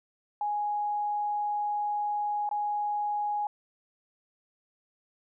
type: tone with dropouts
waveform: sine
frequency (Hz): 830.6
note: G#5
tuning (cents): 0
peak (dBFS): -27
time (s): 0.41-3.47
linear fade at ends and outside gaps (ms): 2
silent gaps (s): 2.491-2.512
effects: none